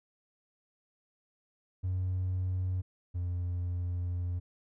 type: tone pair in turn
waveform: triangle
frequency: 92.3 / 88.75 Hz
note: F#2 / F2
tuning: -4 / +28 cents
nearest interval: minor second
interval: 68 cents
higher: first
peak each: -26 / -28 dBFS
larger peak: first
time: 1.83-2.82 / 3.14-4.4 s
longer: second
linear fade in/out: 20 ms
effects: tanh soft clip ceiling -25 dBFS